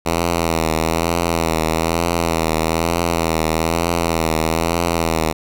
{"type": "tone with vibrato", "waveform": "5% pulse", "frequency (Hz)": 82.41, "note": "E2", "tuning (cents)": 0, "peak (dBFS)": -5, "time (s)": [0.05, 5.33], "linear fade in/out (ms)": 20, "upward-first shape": "triangle", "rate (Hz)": 1.1, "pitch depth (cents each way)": 67, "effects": []}